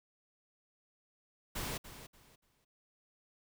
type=noise with echo; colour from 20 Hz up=pink; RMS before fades=-39 dBFS; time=1.55-1.78 s; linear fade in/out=10 ms; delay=290 ms; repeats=3; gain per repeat=-12 dB; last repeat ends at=2.65 s; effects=none